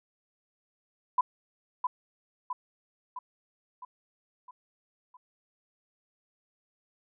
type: tone with echo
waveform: sine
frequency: 999 Hz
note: B5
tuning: 20 cents sharp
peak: -20 dBFS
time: 1.18-1.21 s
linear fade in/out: 5 ms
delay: 660 ms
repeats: 6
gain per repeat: -5 dB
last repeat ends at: 5.17 s
effects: none